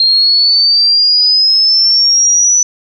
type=exponential sweep; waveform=sine; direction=up; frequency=4187 to 5980 Hz; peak=-6 dBFS; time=0-2.63 s; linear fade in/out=2 ms; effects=none